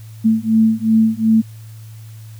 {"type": "beating tone pair", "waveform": "sine", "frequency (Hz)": [220.5, 223.2], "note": ["A3", "A3"], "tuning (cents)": [4, 25], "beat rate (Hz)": 2.7, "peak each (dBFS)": -14, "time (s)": [0.24, 1.42], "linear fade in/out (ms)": 20, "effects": ["added 110 Hz sine -33 dBFS peak until 2.39 s", "white hiss -49 dBFS RMS until 2.39 s"]}